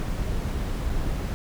brown noise with dropouts, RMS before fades -27 dBFS, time 0-1.34 s, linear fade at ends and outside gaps 0 ms, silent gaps 0.896-0.9 s, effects none

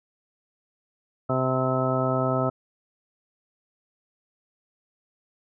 harmonic tone, 129.9 Hz, C3, 12 cents flat, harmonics 1 / 2 / 3 / 4 / 5 / 6 / 7 / 8 / 10, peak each -27 / -29 / -31 / -31 / -27 / -37 / -37 / -38 / -29 dBFS, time 1.29-2.5 s, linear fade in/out 10 ms, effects none

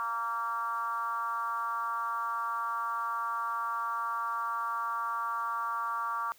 sine tone with frequency modulation, 1153 Hz, D6, 32 cents flat, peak -30 dBFS, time 0-6.32 s, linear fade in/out 0 ms, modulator 227 Hz, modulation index 0.99, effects white hiss -60 dBFS RMS until 6.38 s

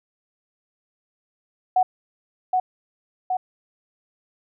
sine tone with echo, 740 Hz, F#5, in tune, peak -14 dBFS, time 1.76-1.83 s, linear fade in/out 5 ms, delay 770 ms, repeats 2, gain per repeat -3 dB, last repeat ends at 3.37 s, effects none

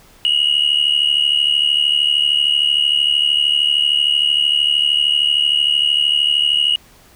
sine tone with amplitude modulation, 2893 Hz, F#7, 40 cents flat, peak -7 dBFS, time 0.25-6.76 s, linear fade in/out 0 ms, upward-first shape sine, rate 73.1 Hz, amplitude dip 85%, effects tanh soft clip ceiling -8 dBFS + pink hiss -48 dBFS RMS until 7.15 s

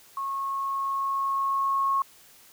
sine tone with level ramp, 1093 Hz, C#6, 25 cents flat, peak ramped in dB -28 to -21 dBFS, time 0.17-2.02 s, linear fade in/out 2 ms, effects white hiss -54 dBFS RMS until 2.52 s

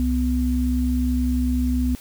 sine tone pair together, 65.41 / 249.7 Hz, C2 / B3, 0 / +19 cents, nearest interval octave + major seventh, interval 2319 cents, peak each -21 dBFS, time 0-1.95 s, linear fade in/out 0 ms, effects white hiss -45 dBFS RMS until 2 s

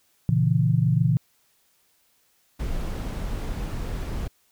sine chord, A# diminished, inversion none, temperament equal, 116.54 / 138.59 / 164.81 Hz, A#2 / C#3 / E3, 0 / 0 / 0 cents, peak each -22 dBFS, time 0.29-1.17 s, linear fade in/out 0 ms
brown noise, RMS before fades -29 dBFS, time 2.59-4.28 s, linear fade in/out 10 ms
effects white hiss -65 dBFS RMS until 4.51 s

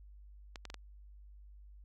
clicks, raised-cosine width 0.2 ms, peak -27 dBFS, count 4, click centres 0.558 / 0.653 / 0.701 / 0.743 s, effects added 50 Hz sine -52 dBFS peak until 1.84 s

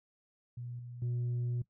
sine tone with level steps, 121.3 Hz, B2, 31 cents flat, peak -39 / -43 / -29 dBFS, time 0.57-1.62 s, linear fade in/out 5 ms, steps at 0.79 / 1.02 s, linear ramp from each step 2 ms, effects noise-tail reverb RT60 0.1 s tail -20 dB re dry + tanh soft clip ceiling -30 dBFS

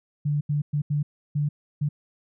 sine tone bursts at uneven times, 146.83 Hz, D3, in tune, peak -21 dBFS, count 6, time 0.25-0.41 / 0.49-0.62 / 0.73-0.82 / 0.9-1.03 / 1.35-1.49 / 1.81-1.89 s, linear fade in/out 10 ms, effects none

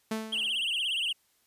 sawtooth tone with exponential decay, 220 Hz, A3, in tune, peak -24 dBFS, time 0.11-0.67 s, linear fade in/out 5 ms, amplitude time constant 120 ms
triangle tone with vibrato, 2978 Hz, F#7, 11 cents sharp, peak -26 dBFS, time 0.32-1.13 s, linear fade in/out 10 ms, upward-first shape triangle, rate 17 Hz, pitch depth 200 cents each way
effects white hiss -69 dBFS RMS until 1.46 s + resampled to 32000 Hz

